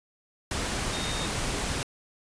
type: tone in noise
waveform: sine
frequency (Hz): 3700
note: A#7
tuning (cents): -14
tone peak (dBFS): -36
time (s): 0.93-1.26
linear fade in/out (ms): 2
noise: pink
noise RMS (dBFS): -30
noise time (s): 0.51-1.83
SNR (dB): -9
effects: resampled to 22050 Hz